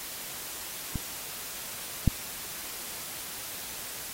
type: clicks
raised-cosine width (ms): 5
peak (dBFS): -19 / -8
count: 2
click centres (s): 0.957 / 2.077
effects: white hiss -39 dBFS RMS until 4.13 s + AAC 48 kbps